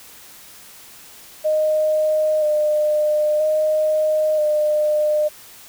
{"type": "tone with vibrato", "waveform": "sine", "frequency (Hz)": 611, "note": "D#5", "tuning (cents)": -32, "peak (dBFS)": -15, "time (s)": [1.44, 5.29], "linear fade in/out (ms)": 20, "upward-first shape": "square", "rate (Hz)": 0.51, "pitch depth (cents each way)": 19, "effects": ["white hiss -43 dBFS RMS until 5.68 s"]}